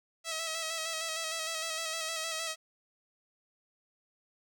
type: tone with vibrato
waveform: 5% pulse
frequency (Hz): 647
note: E5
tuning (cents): -32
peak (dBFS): -22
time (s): 0.24-2.56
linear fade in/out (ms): 50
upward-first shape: square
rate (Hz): 6.5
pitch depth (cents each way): 28
effects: none